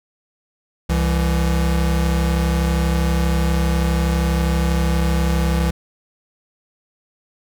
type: tone pair together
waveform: square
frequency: 66.5 / 167.1 Hz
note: C2 / E3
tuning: +29 / +24 cents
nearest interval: octave + major third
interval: 1595 cents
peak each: -18 / -21 dBFS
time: 0.89-5.71 s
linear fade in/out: 10 ms
effects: none